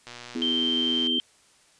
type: click train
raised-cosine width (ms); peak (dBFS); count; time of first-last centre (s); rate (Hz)
0.2; -23; 122; 0.07-1.07; 121
type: harmonic tone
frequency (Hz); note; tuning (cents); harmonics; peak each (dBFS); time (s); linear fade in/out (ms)
83; E2; +12; 3 / 4 / 5; -29 / -33 / -38; 0.35-1.19; 5
type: tone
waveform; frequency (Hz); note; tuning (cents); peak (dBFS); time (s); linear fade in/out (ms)
sine; 3136; G7; 0; -23; 0.42-1.2; 0
effects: white hiss -59 dBFS RMS until 1.79 s + resampled to 22050 Hz